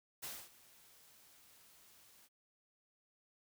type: noise with ADSR envelope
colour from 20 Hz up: white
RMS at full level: -44 dBFS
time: 0.22-2.29 s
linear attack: 17 ms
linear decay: 250 ms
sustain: -20 dB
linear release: 41 ms
effects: none